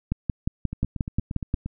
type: two click trains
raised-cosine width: 5 ms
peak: -18 / -11 dBFS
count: 9 / 9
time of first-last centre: 0.73-1.66 / 0.12-1.541 s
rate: 8.6 / 5.63 Hz
effects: none